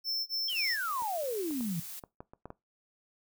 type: tone bursts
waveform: square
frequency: 5340 Hz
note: E8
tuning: 22 cents sharp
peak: -30 dBFS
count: 3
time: 0.04-0.772 s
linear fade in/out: 50 ms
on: 230 ms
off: 21 ms
type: exponential sweep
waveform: sine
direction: down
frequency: 3283 to 155.56 Hz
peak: -31 dBFS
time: 0.48-1.8 s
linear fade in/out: 5 ms
type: noise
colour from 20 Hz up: blue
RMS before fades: -43 dBFS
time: 0.49-2 s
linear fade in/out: 10 ms
type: clicks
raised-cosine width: 1 ms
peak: -35 / -36 / -33 / -30 / -29 / -35 / -28 / -28 dBFS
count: 8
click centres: 1.021 / 1.508 / 1.608 / 2.038 / 2.205 / 2.335 / 2.456 / 2.504 s
effects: noise-tail reverb RT60 0.2 s tail -20 dB re dry